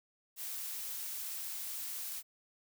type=noise; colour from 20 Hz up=blue; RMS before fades=-41 dBFS; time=0.36-2.23 s; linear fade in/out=50 ms; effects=none